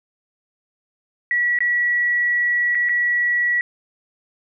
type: tone with dropouts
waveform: sine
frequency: 1935 Hz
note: B6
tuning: 36 cents flat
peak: -16 dBFS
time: 1.31-3.61 s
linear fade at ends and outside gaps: 1 ms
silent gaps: 1.588-1.605 / 2.748-2.752 / 2.888-2.893 s
effects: none